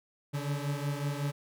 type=beating tone pair; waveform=40% pulse; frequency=141.6 / 147 Hz; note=C#3 / D3; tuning=+37 / +2 cents; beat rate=5.4 Hz; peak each=-32 / -35 dBFS; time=0.33-1.32 s; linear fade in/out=20 ms; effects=none